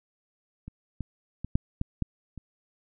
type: clicks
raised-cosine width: 5 ms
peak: -27 / -20 / -21 / -10 / -15 / -14 / -28 dBFS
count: 7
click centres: 0.68 / 1.007 / 1.446 / 1.555 / 1.814 / 2.023 / 2.377 s
effects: none